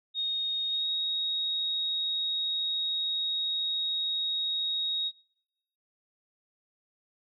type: tone with pitch glide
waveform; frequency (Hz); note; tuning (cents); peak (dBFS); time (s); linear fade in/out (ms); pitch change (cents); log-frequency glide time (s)
sine; 3724 to 3767; A#7 to A#7; -2 to +17; -27; 0.14-5.12; 50; +19; 0.67-0.87
effects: noise-tail reverb RT60 0.8 s tail -25 dB re dry